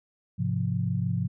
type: chord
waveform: sine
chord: F minor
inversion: first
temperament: just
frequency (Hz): 104.77 / 130.96 / 174.61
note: Ab2 / C3 / F3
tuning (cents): +16 / +2 / 0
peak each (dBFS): -29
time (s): 0.38-1.28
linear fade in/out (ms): 20
effects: none